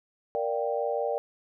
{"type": "chord", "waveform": "sine", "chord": "G minor seventh", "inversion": "first", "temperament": "equal", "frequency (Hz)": [466.2, 587.3, 698.5, 784], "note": ["Bb4", "D5", "F5", "G5"], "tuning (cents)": [0, 0, 0, 0], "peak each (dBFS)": [-30, -30, -36, -33], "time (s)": [0.35, 1.18], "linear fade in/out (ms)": 0, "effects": []}